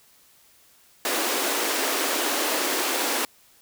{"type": "high-pass noise", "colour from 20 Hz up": "pink", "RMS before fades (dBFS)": -25, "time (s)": [1.05, 3.25], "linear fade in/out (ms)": 2, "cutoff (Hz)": 270, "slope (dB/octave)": 48, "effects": ["white hiss -57 dBFS RMS until 3.61 s"]}